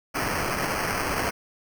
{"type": "noise with sample-and-hold", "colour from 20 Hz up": "white", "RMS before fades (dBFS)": -27, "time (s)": [0.14, 1.31], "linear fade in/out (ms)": 20, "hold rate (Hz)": 3675, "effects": []}